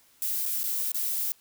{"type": "noise with dropouts", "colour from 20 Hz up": "violet", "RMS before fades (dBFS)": -29, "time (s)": [0.22, 1.32], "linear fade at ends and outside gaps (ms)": 0, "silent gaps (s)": [[0.455, 0.461], [0.632, 0.64], [0.918, 0.945]], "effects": ["white hiss -61 dBFS RMS until 1.4 s"]}